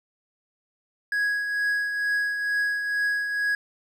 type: tone with tremolo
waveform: triangle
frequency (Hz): 1661.2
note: G#6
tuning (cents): 0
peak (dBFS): -19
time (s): 1.12-3.55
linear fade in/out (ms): 2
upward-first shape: triangle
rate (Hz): 2.2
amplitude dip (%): 50
effects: none